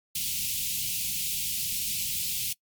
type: band-stop noise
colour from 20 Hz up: white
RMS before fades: -30 dBFS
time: 0.15-2.53 s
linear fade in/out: 5 ms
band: 210 to 2400 Hz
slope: 48 dB/octave
effects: noise-tail reverb RT60 0.1 s tail -24 dB re dry + MP3 96 kbps